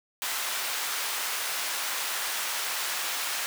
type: high-pass noise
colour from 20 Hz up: pink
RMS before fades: -31 dBFS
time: 0.22-3.46 s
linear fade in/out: 0 ms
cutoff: 1100 Hz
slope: 12 dB/octave
effects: none